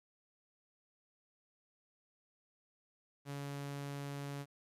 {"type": "tone", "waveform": "sawtooth", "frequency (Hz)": 141.5, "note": "C#3", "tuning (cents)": 36, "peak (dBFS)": -37, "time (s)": [3.25, 4.46], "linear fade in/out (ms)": 50, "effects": ["resampled to 32000 Hz", "12-bit"]}